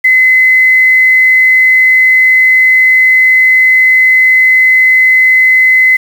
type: tone with quantisation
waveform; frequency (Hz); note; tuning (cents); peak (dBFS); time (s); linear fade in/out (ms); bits
sine; 2037; C7; -47; -3; 0.04-5.97; 10; 5
effects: none